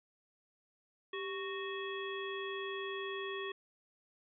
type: harmonic tone with a mistuned harmonic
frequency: 370 Hz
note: F#4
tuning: in tune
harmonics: 1 / 3 / 5 / 7 / 9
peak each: -40 / -45 / -45 / -49 / -47 dBFS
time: 1.13-3.52 s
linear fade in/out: 5 ms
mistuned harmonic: 1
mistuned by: +100 cents
effects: none